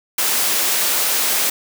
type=high-pass noise; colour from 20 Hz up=white; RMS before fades=-18 dBFS; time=0.18-1.5 s; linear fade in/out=5 ms; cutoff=290 Hz; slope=12 dB/octave; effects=none